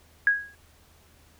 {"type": "tone with exponential decay", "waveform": "sine", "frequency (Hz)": 1651, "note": "G#6", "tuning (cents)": -11, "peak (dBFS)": -14, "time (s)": [0.27, 0.55], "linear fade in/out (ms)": 1, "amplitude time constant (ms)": 60, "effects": ["added 79 Hz sine -59 dBFS peak until 1.39 s", "pink hiss -59 dBFS RMS until 1.39 s"]}